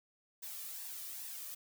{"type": "noise with flanger", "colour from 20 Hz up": "blue", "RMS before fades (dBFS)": -45, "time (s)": [0.42, 1.55], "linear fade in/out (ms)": 10, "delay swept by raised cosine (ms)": [1.1, 1.71], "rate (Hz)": 2.4, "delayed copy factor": 0.5, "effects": []}